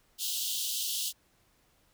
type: high-pass noise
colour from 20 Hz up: pink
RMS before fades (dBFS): -33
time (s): 0.18-1.13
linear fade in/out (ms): 50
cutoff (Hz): 2900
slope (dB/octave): 96
effects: pink hiss -68 dBFS RMS until 1.93 s